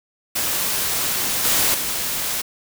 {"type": "noise with level steps", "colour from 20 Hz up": "white", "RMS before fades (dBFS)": [-22, -18, -24], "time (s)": [0.35, 2.42], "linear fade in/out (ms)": 10, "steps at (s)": [1.44, 1.74], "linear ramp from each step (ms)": 5, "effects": []}